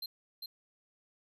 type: tone with echo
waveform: square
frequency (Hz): 4151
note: C8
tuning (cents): -15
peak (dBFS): -38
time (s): 0.02-0.06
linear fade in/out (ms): 5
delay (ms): 400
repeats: 1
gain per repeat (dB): -3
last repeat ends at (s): 0.46
effects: none